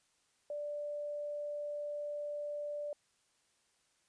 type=tone; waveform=sine; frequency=587.3 Hz; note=D5; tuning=in tune; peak=-37 dBFS; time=0.5-2.93 s; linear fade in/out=2 ms; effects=white hiss -74 dBFS RMS until 4.08 s + resampled to 22050 Hz